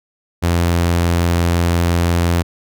sawtooth tone, 85.8 Hz, F2, 30 cents flat, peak -9 dBFS, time 0.42-2.43 s, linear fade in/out 20 ms, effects none

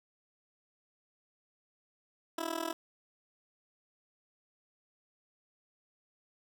15% pulse tone with amplitude modulation, 329.6 Hz, E4, in tune, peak -24 dBFS, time 2.38-2.73 s, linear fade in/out 5 ms, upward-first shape sine, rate 40.5 Hz, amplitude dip 90%, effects none

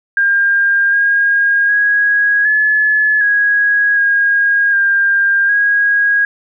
sine tone with pitch steps, 1605 / 1627 / 1654 / 1714 / 1655 / 1632 / 1599 / 1644 Hz, G6 / G#6 / G#6 / A6 / G#6 / G#6 / G6 / G#6, +40 / -36 / -8 / -46 / -6 / -31 / +34 / -18 cents, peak -9 dBFS, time 0.17-6.25 s, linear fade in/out 2 ms, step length 760 ms, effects none

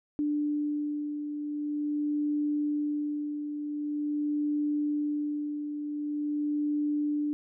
sine beating tone pair, 295.5 / 295.95 Hz, D4 / D4, +11 / +13 cents, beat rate 0.45 Hz, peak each -28 / -37 dBFS, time 0.19-7.33 s, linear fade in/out 0 ms, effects none

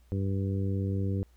harmonic tone, 97.3 Hz, G2, 12 cents flat, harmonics 1 / 2 / 3 / 4 / 5, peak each -28 / -34 / -38 / -40 / -42 dBFS, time 0.12-1.23 s, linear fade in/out 0 ms, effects added 60 Hz sine -57 dBFS peak until 1.36 s + pink hiss -69 dBFS RMS until 1.36 s

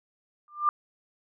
sine tone with exponential growth, 1194 Hz, D6, 28 cents sharp, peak -16 dBFS, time 0.48-0.69 s, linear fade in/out 1 ms, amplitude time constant 44 ms, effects none

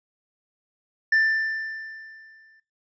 triangle tone with exponential decay, 1775 Hz, A6, 15 cents sharp, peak -14 dBFS, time 1.12-2.6 s, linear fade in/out 5 ms, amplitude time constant 320 ms, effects noise-tail reverb RT60 0.3 s tail -20 dB re dry + resampled to 16000 Hz

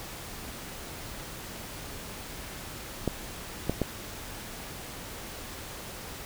clicks, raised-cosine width 2 ms, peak -12 dBFS, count 3, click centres 3.077 / 3.696 / 3.817 s, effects pink hiss -41 dBFS RMS until 6.25 s

